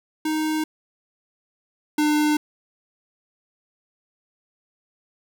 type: tone pair in turn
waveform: square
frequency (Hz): 311.1 / 300.7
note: D#4 / D4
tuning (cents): 0 / +41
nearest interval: minor second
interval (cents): 59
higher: first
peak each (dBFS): -22 / -18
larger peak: second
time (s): 0.25-0.64 / 1.98-2.37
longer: neither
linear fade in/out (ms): 5
effects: 9-bit